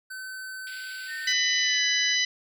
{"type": "tone", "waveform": "square", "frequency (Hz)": 1526, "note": "G6", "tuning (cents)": -47, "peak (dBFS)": -36, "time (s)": [0.1, 1.33], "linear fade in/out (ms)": 10}
{"type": "band-pass noise", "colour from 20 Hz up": "white", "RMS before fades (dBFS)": -46, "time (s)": [0.67, 1.79], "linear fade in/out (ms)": 0, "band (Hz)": [2000, 4900], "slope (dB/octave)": 96}
{"type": "tone with pitch glide", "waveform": "sine", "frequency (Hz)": [1823, 1681.4], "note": ["A#6", "G#6"], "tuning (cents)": [-39, 21], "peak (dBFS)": -34, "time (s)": [1.07, 2.17], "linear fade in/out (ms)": 50, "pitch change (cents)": -140, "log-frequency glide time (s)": [1.58, 1.86]}
{"type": "harmonic tone", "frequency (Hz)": 996, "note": "B5", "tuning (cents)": 14, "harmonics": [2, 3, 4, 5, 6], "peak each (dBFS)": [-26, -28, -29, -30, -31], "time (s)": [1.27, 2.25], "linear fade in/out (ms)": 5}
{"effects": []}